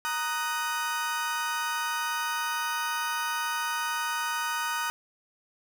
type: chord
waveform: 35% pulse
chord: D# minor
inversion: second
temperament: just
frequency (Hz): 933.4 / 1244.5 / 1493.4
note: A#5 / D#6 / F#6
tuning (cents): +2 / 0 / +16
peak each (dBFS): -31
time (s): 0.05-4.9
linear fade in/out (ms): 0
effects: none